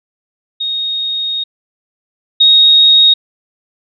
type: tone pair in turn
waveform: sine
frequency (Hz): 3729 / 3749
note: A#7 / A#7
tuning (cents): 0 / +9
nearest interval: unison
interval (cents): 9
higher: second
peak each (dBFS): -15 / -4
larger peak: second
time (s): 0.6-1.44 / 2.4-3.14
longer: first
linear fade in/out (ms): 10
effects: none